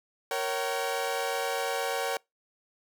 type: chord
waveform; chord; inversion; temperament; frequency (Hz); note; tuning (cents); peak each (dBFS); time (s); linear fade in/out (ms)
sawtooth; G diminished; first; equal with one note detuned; 466.2 / 554.4 / 763.9; Bb4 / Db5 / G5; 0 / 0 / -45; -29; 0.31-2.17; 2
effects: noise-tail reverb RT60 0.2 s tail -26 dB re dry